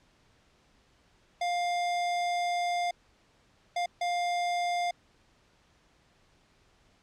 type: tone bursts at uneven times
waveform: square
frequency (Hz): 703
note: F5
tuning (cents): +11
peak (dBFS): -28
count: 3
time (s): 1.41-2.91 / 3.76-3.86 / 4.01-4.91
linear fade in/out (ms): 5
effects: pink hiss -65 dBFS RMS until 7.02 s + low-pass 6000 Hz 12 dB/octave